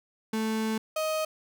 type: tone pair in turn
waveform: 35% pulse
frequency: 220 / 626.9 Hz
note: A3 / D#5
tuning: 0 / +13 cents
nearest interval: octave + tritone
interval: 1813 cents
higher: second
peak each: -25 dBFS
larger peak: neither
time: 0.33-0.78 / 0.96-1.25 s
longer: first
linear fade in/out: 5 ms
effects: none